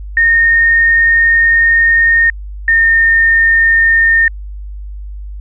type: tone pair in turn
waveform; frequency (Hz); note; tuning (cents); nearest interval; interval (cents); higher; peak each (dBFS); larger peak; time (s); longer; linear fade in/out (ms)
sine; 1839 / 1824.2; A#6 / A#6; -24 / -38; unison; 14; first; -6; neither; 0.17-2.3 / 2.68-4.28; first; 2
effects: added 50 Hz sine -23 dBFS peak until 5.4 s